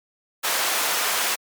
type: high-pass noise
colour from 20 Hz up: pink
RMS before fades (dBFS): -23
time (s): 0.43-1.36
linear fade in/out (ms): 20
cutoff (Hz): 770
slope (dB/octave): 12
effects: MP3 96 kbps